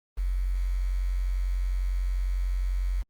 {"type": "tone with quantisation", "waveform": "sine", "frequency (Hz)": 45.56, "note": "F#1", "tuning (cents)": -26, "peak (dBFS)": -24, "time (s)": [0.17, 3.03], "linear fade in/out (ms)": 20, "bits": 8, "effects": ["Opus 32 kbps"]}